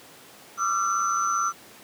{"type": "tone cluster", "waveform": "sine", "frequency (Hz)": [1169, 1247, 1362, 6040], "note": ["D6", "D#6", "F6", "F#8"], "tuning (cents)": [-8, 3, -44, 35], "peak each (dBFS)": [-28, -33, -24, -31], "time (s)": [0.57, 1.53], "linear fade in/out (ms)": 50, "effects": ["pink hiss -48 dBFS RMS until 1.83 s", "high-pass 200 Hz 12 dB/octave"]}